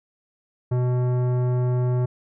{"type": "tone with tanh clipping", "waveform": "sine", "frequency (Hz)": 124.5, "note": "B2", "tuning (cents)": 14, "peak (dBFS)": -21, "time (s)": [0.71, 2.06], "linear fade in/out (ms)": 10, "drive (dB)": 15, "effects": []}